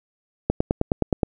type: click train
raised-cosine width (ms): 2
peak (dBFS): -5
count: 8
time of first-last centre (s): 0.5-1.232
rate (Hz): 9.56
effects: none